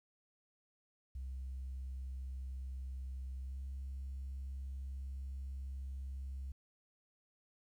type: tone with pitch glide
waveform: sine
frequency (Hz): 65.41 to 67.02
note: C2 to C2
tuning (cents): 0 to +42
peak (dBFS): -39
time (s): 1.15-6.52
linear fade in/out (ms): 5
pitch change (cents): +42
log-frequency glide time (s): 3.43-3.59
effects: tanh soft clip ceiling -38 dBFS + 12-bit